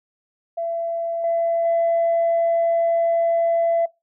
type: tone with level steps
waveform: sine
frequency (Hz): 672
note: E5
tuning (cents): +33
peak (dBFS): -22 / -17 / -15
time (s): 0.57-3.86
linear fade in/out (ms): 10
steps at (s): 1.24 / 1.65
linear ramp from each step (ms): 2
effects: noise-tail reverb RT60 0.2 s tail -21 dB re dry + tanh soft clip ceiling -13 dBFS